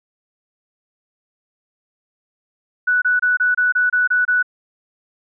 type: tone bursts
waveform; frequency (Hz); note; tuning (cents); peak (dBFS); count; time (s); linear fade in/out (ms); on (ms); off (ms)
sine; 1480; F#6; 0; -13; 9; 2.87-4.428; 10; 150; 26
effects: none